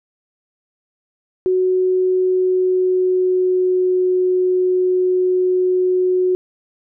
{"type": "tone with pitch glide", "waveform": "sine", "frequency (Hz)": [370, 366.8], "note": ["F#4", "F#4"], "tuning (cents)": [0, -15], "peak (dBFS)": -13, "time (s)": [1.46, 6.35], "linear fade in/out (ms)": 0, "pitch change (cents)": -15, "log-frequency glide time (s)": [2.22, 4.07], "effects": []}